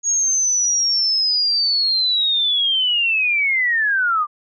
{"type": "linear sweep", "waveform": "sine", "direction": "down", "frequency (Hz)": [6645, 1171], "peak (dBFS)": -15, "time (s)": [0.03, 4.27], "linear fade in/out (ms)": 50, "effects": []}